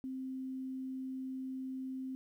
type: tone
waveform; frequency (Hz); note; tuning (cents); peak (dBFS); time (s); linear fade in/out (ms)
sine; 261.6; C4; 0; -38; 0.04-2.15; 0
effects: 12-bit